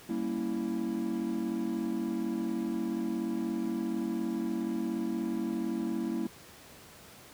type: chord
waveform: triangle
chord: G diminished seventh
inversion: none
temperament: equal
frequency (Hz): 196 / 233.1 / 277.2 / 329.6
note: G3 / Bb3 / Db4 / Fb4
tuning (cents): 0 / 0 / 0 / 0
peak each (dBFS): -36 / -32 / -37 / -32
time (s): 0.09-6.27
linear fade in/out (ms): 5
effects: pink hiss -52 dBFS RMS until 7.33 s + high-pass 80 Hz 12 dB/octave